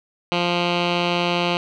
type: tone with low-pass filter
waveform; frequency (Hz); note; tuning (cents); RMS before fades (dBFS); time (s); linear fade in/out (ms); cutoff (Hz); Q
10% pulse; 174.61; F3; 0; -21; 0.32-1.57; 0; 3400; 4.2
effects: none